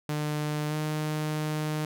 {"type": "tone with pitch glide", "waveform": "sawtooth", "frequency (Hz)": [150.3, 153.28], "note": ["D3", "D#3"], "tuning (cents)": [40, -26], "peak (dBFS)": -24, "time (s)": [0.09, 1.85], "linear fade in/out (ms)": 2, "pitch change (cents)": 34, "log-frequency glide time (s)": [0.68, 0.74], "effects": []}